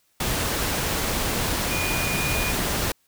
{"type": "tone in noise", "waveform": "sine", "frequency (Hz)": 2442, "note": "D#7", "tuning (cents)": -33, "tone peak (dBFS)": -28, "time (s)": [1.71, 2.52], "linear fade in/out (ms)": 5, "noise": "pink", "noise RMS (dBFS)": -25, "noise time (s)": [0.2, 2.92], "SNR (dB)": -6, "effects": ["white hiss -66 dBFS RMS until 3.07 s"]}